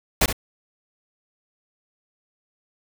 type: noise with echo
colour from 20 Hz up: pink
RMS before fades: -17 dBFS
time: 0.21-0.26 s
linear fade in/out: 5 ms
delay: 68 ms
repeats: 1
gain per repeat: -9 dB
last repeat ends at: 0.328 s
effects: none

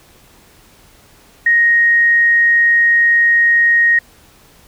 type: tone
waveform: sine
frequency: 1871 Hz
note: A#6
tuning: 6 cents sharp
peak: -8 dBFS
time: 1.46-3.99 s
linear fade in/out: 5 ms
effects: pink hiss -47 dBFS RMS until 4.67 s

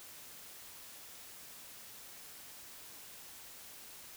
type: silence
effects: white hiss -52 dBFS RMS until 4.16 s

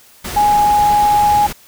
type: tone in noise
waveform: sine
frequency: 830.6 Hz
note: G#5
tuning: in tune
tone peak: -9 dBFS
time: 0.36-1.47 s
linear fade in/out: 10 ms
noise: pink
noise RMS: -25 dBFS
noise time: 0.24-1.53 s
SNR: +13 dB
effects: white hiss -46 dBFS RMS until 1.67 s

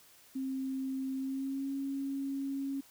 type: tone with pitch glide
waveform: sine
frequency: 265.3 to 274.3 Hz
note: C4 to C#4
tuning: +24 to -18 cents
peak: -33 dBFS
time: 0.35-2.81 s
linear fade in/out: 10 ms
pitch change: +58 cents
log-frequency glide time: 1.15-1.72 s
effects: white hiss -60 dBFS RMS until 2.9 s

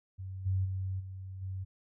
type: tone with level steps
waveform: sine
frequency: 94.7 Hz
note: F#2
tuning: 41 cents sharp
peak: -38 / -27 / -32 / -40 / -35 dBFS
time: 0.18-1.65 s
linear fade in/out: 20 ms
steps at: 0.45 / 0.64 / 0.99 / 1.41 s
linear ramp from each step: 20 ms
effects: none

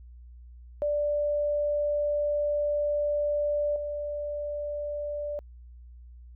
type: tone with level steps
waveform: sine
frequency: 587.3 Hz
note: D5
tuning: in tune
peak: -24 / -30 dBFS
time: 0.82-5.39 s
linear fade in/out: 0 ms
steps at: 3.76 s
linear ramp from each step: 2 ms
effects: added 60 Hz sine -45 dBFS peak until 6.35 s

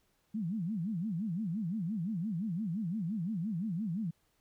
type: tone with vibrato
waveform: sine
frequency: 191.2 Hz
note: G3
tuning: 43 cents flat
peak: -32 dBFS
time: 0.34-4.11 s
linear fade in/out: 10 ms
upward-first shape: sine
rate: 5.8 Hz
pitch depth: 300 cents each way
effects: pink hiss -74 dBFS RMS until 4.4 s

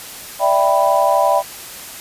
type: chord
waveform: sine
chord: E minor seventh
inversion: third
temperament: equal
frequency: 587.3 / 659.3 / 784 / 987.8 Hz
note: D5 / E5 / G5 / B5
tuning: 0 / 0 / 0 / 0 cents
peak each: -17 dBFS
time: 0.39-1.43 s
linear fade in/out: 50 ms
effects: white hiss -33 dBFS RMS until 2 s + resampled to 32000 Hz

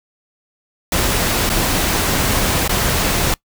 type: noise with dropouts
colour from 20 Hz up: pink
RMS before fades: -17 dBFS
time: 0.92-3.34 s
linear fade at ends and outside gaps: 2 ms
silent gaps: 1.493-1.499 / 2.678-2.693 s
effects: noise-tail reverb RT60 0.1 s tail -23 dB re dry

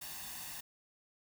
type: noise with comb filter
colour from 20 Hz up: white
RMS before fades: -45 dBFS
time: 0.01-0.61 s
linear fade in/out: 10 ms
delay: 1.1 ms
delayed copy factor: +0.65
effects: none

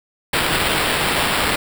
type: noise with sample-and-hold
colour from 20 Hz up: violet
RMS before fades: -19 dBFS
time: 0.33-1.56 s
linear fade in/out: 5 ms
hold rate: 6300 Hz
effects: none

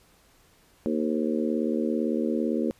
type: harmonic tone with a mistuned harmonic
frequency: 77.78 Hz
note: D#2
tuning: in tune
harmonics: 3 / 4 / 5 / 6 / 7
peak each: -27 / -29 / -31 / -33 / -34 dBFS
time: 0.86-2.71 s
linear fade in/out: 0 ms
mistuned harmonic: 7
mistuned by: -25 cents
effects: pink hiss -60 dBFS RMS until 2.79 s + resampled to 32000 Hz

